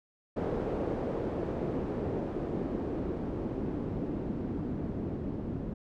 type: noise with low-pass filter sweep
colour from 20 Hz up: white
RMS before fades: -34 dBFS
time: 0.36-5.74 s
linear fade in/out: 10 ms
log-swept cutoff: 470 to 250 Hz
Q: 1.4
effects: none